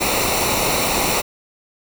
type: noise with comb filter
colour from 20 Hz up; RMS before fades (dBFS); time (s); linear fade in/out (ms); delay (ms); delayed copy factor
pink; -19; 0-1.22; 20; 0.61; -0.65
effects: none